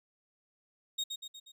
35% pulse tone with echo, 3729 Hz, A#7, in tune, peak -29 dBFS, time 0.98-1.04 s, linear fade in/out 10 ms, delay 120 ms, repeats 4, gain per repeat -5 dB, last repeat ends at 1.52 s, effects resampled to 32000 Hz

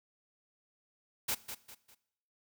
white noise with echo, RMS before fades -33 dBFS, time 1.28-1.35 s, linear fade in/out 10 ms, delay 200 ms, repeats 3, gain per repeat -9 dB, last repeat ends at 1.95 s, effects noise-tail reverb RT60 0.8 s tail -19 dB re dry

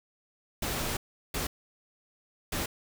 pink noise bursts at uneven times, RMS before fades -32 dBFS, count 3, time 0.62-0.97 / 1.34-1.47 / 2.52-2.66 s, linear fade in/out 5 ms, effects none

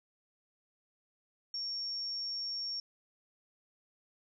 sine tone, 5510 Hz, F8, 24 cents flat, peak -35 dBFS, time 1.54-2.8 s, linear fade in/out 2 ms, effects none

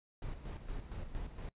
brown noise with tremolo, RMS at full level -41 dBFS, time 0.22-1.49 s, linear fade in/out 2 ms, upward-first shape square, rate 4.3 Hz, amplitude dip 55%, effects noise-tail reverb RT60 0.1 s tail -22 dB re dry + resampled to 8000 Hz

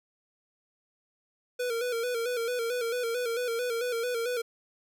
square tone with vibrato, 477.2 Hz, A#4, 41 cents sharp, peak -29 dBFS, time 1.59-4.42 s, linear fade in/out 10 ms, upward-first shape square, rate 4.5 Hz, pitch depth 62 cents each way, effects none

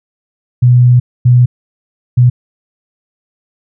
sine tone bursts at uneven times, 123.47 Hz, B2, in tune, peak -3 dBFS, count 3, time 0.62-1 / 1.25-1.46 / 2.17-2.3 s, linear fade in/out 10 ms, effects none

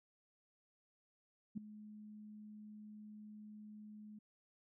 sine tone with ADSR envelope, 211.8 Hz, G#3, 34 cents sharp, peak -36 dBFS, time 1.55-4.19 s, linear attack 25 ms, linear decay 5 ms, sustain -15 dB, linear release 7 ms, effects none

